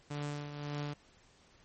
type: tone with tremolo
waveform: sawtooth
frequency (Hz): 146.1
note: D3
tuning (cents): -9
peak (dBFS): -31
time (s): 0.1-0.94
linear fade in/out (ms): 10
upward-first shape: triangle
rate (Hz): 1.8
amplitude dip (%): 60
effects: pink hiss -64 dBFS RMS until 1.64 s + MP3 32 kbps